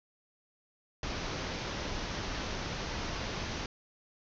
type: low-pass noise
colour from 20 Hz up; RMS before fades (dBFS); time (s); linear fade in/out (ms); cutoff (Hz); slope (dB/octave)
pink; -37; 1.03-3.66; 2; 6300; 96
effects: none